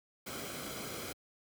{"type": "noise with comb filter", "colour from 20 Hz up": "pink", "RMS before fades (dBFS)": -42, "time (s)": [0.26, 1.13], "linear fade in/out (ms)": 10, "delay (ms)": 1.1, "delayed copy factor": -0.55, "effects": ["high-pass 80 Hz 12 dB/octave"]}